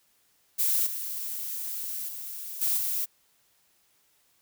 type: noise with level steps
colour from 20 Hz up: violet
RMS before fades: -25 / -34 / -38 / -26 / -29 dBFS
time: 0.58-3.06 s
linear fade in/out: 20 ms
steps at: 0.86 / 2.08 / 2.61 / 2.77 s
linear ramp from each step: 10 ms
effects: white hiss -67 dBFS RMS until 4.41 s